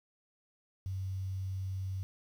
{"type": "tone with quantisation", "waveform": "sine", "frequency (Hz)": 95, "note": "F#2", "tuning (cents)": 46, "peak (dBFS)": -34, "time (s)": [0.86, 2.03], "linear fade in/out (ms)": 0, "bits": 10, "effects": []}